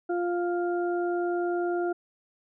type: harmonic tone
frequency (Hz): 350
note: F4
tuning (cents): +4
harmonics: 1 / 2 / 4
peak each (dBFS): -26 / -32 / -38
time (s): 0.09-1.93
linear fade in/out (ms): 10
effects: none